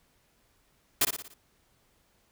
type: noise with echo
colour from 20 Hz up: white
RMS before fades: -23 dBFS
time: 1.01-1.05 s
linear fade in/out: 5 ms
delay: 58 ms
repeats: 5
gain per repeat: -6 dB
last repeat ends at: 1.34 s
effects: pink hiss -68 dBFS RMS until 2.31 s

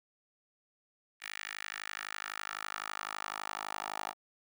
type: tone with high-pass filter sweep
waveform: 10% pulse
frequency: 51.91 Hz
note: G#1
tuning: in tune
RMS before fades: -41 dBFS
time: 1.2-4.14 s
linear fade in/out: 50 ms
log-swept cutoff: 2000 to 860 Hz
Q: 2.3
effects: none

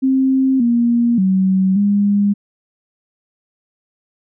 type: tone with pitch steps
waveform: sine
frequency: 264.6 / 236.6 / 189.3 / 202.9 Hz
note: C4 / A#3 / F#3 / G#3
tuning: +20 / +26 / +40 / -40 cents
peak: -11 dBFS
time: 0.02-2.34 s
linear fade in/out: 20 ms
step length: 580 ms
effects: none

